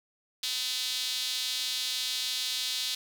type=tone with high-pass filter; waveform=sawtooth; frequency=253.8 Hz; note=B3; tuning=47 cents sharp; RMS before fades=-32 dBFS; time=0.43-2.95 s; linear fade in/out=5 ms; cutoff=3800 Hz; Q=3.1; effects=none